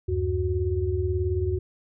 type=tone cluster; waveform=sine; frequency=77.4 / 95.9 / 368.4 Hz; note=D#2 / G2 / F#4; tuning=-9 / -37 / -7 cents; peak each=-27 dBFS; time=0.08-1.59 s; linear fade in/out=10 ms; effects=none